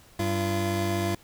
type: tone pair together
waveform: 25% pulse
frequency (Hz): 96.53 / 341.8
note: G2 / F4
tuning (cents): -26 / -37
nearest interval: octave + minor seventh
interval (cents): 2189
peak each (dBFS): -24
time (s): 0.19-1.15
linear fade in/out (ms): 5
effects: pink hiss -55 dBFS RMS until 1.23 s